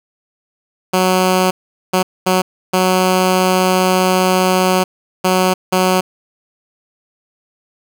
10% pulse tone bursts at uneven times, 185 Hz, F#3, in tune, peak -3 dBFS, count 6, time 0.93-1.51 / 1.93-2.03 / 2.26-2.42 / 2.73-4.84 / 5.24-5.54 / 5.72-6.01 s, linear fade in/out 10 ms, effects none

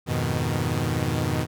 sawtooth chord, F half-diminished seventh, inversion none, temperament equal, 87.31 / 103.83 / 123.47 / 155.56 Hz, F2 / Ab2 / Cb3 / Eb3, 0 / 0 / 0 / 0 cents, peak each -26 / -27 / -23 / -24 dBFS, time 0.06-1.47 s, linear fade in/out 50 ms, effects none

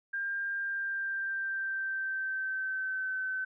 sine tone with pitch glide, 1599 to 1527.7 Hz, G6 to G6, +34 to -45 cents, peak -31 dBFS, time 0.13-3.45 s, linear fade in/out 10 ms, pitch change -79 cents, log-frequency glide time 0.52-3.16 s, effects none

